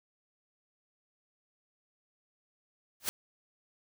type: noise with exponential growth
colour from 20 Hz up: white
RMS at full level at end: -27 dBFS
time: 3-3.09 s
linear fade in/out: 0 ms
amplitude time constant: 18 ms
effects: none